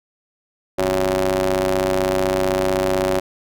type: ring-modulated tone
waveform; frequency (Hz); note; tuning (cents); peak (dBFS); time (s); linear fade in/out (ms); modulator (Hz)
sawtooth; 95.8; G2; -39; -10; 0.78-3.2; 10; 465
effects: none